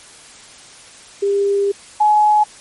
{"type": "tone pair in turn", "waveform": "sine", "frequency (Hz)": [400.1, 844.8], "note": ["G4", "G#5"], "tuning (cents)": [35, 29], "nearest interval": "octave + minor second", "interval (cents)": 1294, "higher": "second", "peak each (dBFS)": [-13, -9], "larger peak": "second", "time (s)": [[1.22, 1.72], [2, 2.44]], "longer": "first", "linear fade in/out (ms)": 10, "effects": ["white hiss -41 dBFS RMS until 2.6 s", "MP3 48 kbps"]}